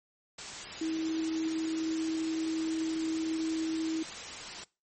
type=tone in noise; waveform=sine; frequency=321.4 Hz; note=E4; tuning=44 cents flat; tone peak=-29 dBFS; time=0.81-4.03 s; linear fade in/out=5 ms; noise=white; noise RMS=-41 dBFS; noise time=0.38-4.64 s; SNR=+9 dB; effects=noise-tail reverb RT60 0.3 s tail -23 dB re dry + MP3 32 kbps